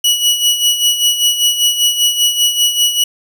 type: tone with tremolo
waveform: sawtooth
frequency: 2930 Hz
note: F#7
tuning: 18 cents flat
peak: -5 dBFS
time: 0.04-3.04 s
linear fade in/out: 5 ms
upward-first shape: sine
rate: 5.1 Hz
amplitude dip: 65%
effects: none